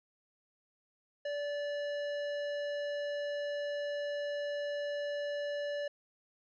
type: tone with hard clipping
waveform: triangle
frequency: 580 Hz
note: D5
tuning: 22 cents flat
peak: -36 dBFS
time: 1.25-5.88 s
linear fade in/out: 5 ms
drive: 17 dB
effects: resampled to 16000 Hz